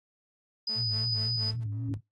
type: tone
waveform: sine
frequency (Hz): 4978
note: D#8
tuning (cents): 0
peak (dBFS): -28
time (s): 0.67-1.51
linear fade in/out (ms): 5
type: tone with tremolo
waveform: sawtooth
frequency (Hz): 219.9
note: A3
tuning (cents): -1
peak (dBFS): -38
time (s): 0.69-1.64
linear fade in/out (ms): 5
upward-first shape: sine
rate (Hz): 4.2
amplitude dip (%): 100
type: tone with vibrato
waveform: sine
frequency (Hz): 110.6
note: A2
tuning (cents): +9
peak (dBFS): -31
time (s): 0.75-2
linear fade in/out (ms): 50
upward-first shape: sine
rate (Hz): 3.9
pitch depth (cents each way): 100
type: tone with exponential growth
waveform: sine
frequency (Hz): 277.2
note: C#4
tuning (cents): 0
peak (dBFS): -32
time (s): 1.38-1.94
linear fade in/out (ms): 0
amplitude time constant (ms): 120
effects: noise-tail reverb RT60 0.2 s tail -25 dB re dry + AAC 32 kbps